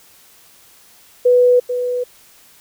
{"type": "tone with echo", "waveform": "sine", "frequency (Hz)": 493.9, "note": "B4", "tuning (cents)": 0, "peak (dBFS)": -8, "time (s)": [1.25, 1.6], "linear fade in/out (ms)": 10, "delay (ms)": 440, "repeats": 1, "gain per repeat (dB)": -9, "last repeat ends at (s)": 2.04, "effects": ["white hiss -48 dBFS RMS until 2.6 s"]}